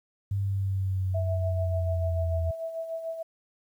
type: linear sweep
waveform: sine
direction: down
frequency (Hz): 99.8 to 82.41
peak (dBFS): -25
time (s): 0.31-2.51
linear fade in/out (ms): 5
type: tone with tremolo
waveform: sine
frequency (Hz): 655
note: E5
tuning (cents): -11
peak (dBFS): -29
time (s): 1.14-3.23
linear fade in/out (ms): 10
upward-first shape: sine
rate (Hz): 6.8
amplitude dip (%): 55
effects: 10-bit